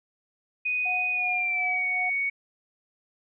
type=tone with pitch glide; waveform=sine; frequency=2489 to 2230 Hz; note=D#7 to C#7; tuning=0 to +10 cents; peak=-24 dBFS; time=0.65-2.3 s; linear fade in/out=10 ms; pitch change=-190 cents; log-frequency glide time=1.11-1.86 s
type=tone with tremolo; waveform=sine; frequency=730 Hz; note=F#5; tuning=24 cents flat; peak=-30 dBFS; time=0.85-2.1 s; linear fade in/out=10 ms; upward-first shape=sine; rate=2.7 Hz; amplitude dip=70%
effects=none